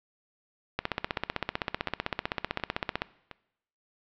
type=two click trains; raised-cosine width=0.3 ms; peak=-24 / -11 dBFS; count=4 / 36; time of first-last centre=1.17-3.313 / 0.79-3.019 s; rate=1.4 / 15.7 Hz; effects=noise-tail reverb RT60 0.8 s tail -20 dB re dry + low-pass 4000 Hz 12 dB/octave